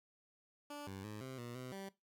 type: tone with pitch steps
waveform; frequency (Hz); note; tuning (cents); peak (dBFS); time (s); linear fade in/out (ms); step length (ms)
15% pulse; 291.4 / 96.5 / 106.3 / 131 / 119.9 / 127.4 / 194.8; D4 / G2 / G#2 / C3 / A#2 / C3 / G3; -13 / -27 / +41 / +2 / +49 / -46 / -11; -39; 0.7-1.89; 5; 170
effects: noise-tail reverb RT60 0.2 s tail -19 dB re dry